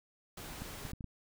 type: noise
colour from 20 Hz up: pink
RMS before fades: -46 dBFS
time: 0.37-0.92 s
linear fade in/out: 5 ms
type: clicks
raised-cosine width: 5 ms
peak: -30 dBFS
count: 5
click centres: 0.62 / 0.852 / 0.934 / 1.008 / 1.043 s
effects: none